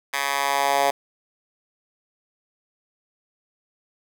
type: tone with high-pass filter sweep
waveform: 10% pulse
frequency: 140 Hz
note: C#3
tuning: 18 cents sharp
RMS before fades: -22 dBFS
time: 0.13-0.91 s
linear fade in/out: 10 ms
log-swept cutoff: 1400 to 660 Hz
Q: 1.9
effects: none